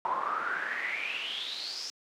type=noise with band-pass filter sweep; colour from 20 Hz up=brown; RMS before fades=-34 dBFS; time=0.05-1.9 s; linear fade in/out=0 ms; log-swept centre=940 to 5500 Hz; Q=8.8; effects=high-pass 300 Hz 12 dB/octave